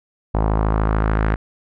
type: tone with low-pass filter sweep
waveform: sawtooth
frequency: 53.5 Hz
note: A1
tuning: 48 cents flat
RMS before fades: -18 dBFS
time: 0.34-1.36 s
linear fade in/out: 10 ms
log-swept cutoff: 900 to 1700 Hz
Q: 2.1
effects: none